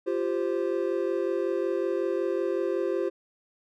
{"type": "chord", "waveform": "triangle", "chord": "F suspended second", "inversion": "none", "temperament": "equal with one note detuned", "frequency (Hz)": [346.6, 392, 523.3], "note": ["F4", "G4", "C5"], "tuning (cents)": [-13, 0, 0], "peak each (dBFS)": [-27, -27, -29], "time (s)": [0.06, 3.1], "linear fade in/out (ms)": 20, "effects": []}